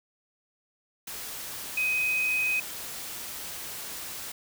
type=tone in noise; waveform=sine; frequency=2515 Hz; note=D#7; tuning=18 cents sharp; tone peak=-24 dBFS; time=1.77-2.6 s; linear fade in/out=5 ms; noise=white; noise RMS=-38 dBFS; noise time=1.07-4.32 s; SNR=+11 dB; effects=none